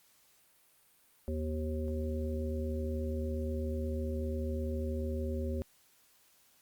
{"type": "harmonic tone with a mistuned harmonic", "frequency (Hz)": 77, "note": "D#2", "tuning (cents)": -17, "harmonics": [1, 3, 5, 7], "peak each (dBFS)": [-34, -39, -41, -42], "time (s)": [1.28, 5.62], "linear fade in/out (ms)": 0, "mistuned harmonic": 3, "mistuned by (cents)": 61, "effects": ["white hiss -66 dBFS RMS until 6.61 s", "Opus 48 kbps"]}